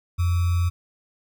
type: tone with sample-and-hold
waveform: sine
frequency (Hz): 87.31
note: F2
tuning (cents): 0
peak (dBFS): -18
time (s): 0.18-0.7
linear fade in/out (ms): 20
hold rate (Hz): 1225
effects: none